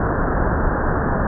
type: low-pass noise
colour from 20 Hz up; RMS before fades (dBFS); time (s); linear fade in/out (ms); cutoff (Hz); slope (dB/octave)
pink; -19; 0-1.27; 2; 1700; 96
effects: none